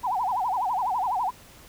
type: tone with vibrato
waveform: sine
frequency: 858 Hz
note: A5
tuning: 44 cents flat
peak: -23 dBFS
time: 0.03-1.31 s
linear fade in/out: 20 ms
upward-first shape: sine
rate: 12 Hz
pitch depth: 280 cents each way
effects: pink hiss -50 dBFS RMS until 1.68 s